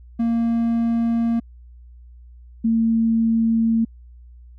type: tone pair in turn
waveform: triangle / sine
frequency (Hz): 231.5 / 226.6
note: A#3 / A#3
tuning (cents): -12 / -49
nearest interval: unison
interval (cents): 37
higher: first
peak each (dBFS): -15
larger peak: neither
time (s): 0.19-1.4 / 2.64-3.85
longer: neither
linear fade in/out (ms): 10
effects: added 60 Hz sine -41 dBFS peak until 4.58 s